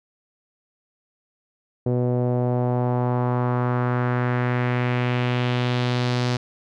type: tone with low-pass filter sweep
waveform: sawtooth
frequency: 123.47 Hz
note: B2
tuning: in tune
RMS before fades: -22 dBFS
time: 1.86-6.37 s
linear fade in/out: 5 ms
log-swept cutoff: 480 to 5000 Hz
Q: 1.9
effects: none